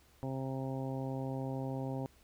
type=harmonic tone; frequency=132.9 Hz; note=C3; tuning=27 cents sharp; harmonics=1 / 2 / 3 / 4 / 5 / 6 / 7; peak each=-38 / -40 / -46 / -44 / -49 / -48 / -51 dBFS; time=0.23-2.06 s; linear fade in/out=0 ms; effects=added 69 Hz sine -66 dBFS peak until 2.23 s + pink hiss -66 dBFS RMS until 2.23 s